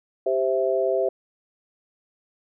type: chord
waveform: sine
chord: C major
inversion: second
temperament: equal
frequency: 392 / 523.3 / 659.3 Hz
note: G4 / C5 / E5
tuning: 0 / 0 / 0 cents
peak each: -24 dBFS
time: 0.26-1.09 s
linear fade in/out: 5 ms
effects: none